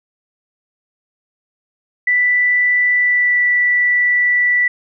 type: tone with pitch glide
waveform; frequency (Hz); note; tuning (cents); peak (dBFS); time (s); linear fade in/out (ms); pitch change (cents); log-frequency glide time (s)
sine; 1977 to 1964.5; B6 to B6; +1 to -10; -11; 2.07-4.68; 5; -11; 2.94-3.41
effects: none